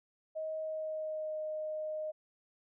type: tone with pitch glide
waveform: sine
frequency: 630 to 618.8 Hz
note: D#5 to D#5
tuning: +21 to -10 cents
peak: -35 dBFS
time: 0.35-2.12 s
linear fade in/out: 20 ms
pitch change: -31 cents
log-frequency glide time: 0.6-1.39 s
effects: none